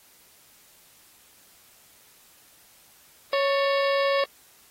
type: harmonic tone with a mistuned harmonic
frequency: 554.4 Hz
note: C#5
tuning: in tune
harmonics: 1 / 2 / 3 / 4 / 5 / 6 / 7 / 8 / 9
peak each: -22 / -28 / -32 / -34 / -36 / -38 / -39 / -40 / -41 dBFS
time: 3.33-4.24 s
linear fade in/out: 2 ms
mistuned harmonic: 3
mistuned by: +110 cents
effects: white hiss -56 dBFS RMS until 4.7 s + AAC 48 kbps